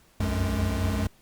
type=tone cluster; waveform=square; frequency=60.5 / 69.7 / 88.2 / 92.8 / 211.6 Hz; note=B1 / C#2 / F2 / F#2 / G#3; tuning=-35 / +10 / +18 / +6 / +33 cents; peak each=-32 / -35 / -34 / -28 / -32 dBFS; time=0.2-1.07 s; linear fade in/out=5 ms; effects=pink hiss -60 dBFS RMS until 1.21 s + Opus 48 kbps